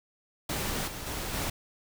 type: noise with level steps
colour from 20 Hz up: pink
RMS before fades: -32 / -39 / -35 / -32 dBFS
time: 0.49-1.5 s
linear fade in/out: 5 ms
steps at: 0.87 / 1.06 / 1.33 s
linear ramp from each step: 10 ms
effects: none